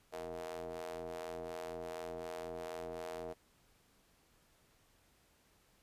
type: ring-modulated tone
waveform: sawtooth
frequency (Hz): 84.1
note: E2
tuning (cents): +35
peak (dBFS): -35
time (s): 0.12-3.34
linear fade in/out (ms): 20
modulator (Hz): 548
effects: pink hiss -70 dBFS RMS until 5.82 s + resampled to 32000 Hz